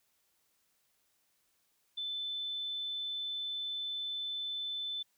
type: tone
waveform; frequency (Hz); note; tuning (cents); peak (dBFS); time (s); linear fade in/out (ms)
sine; 3520; A7; 0; -35; 1.97-5.03; 10
effects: white hiss -75 dBFS RMS until 5.17 s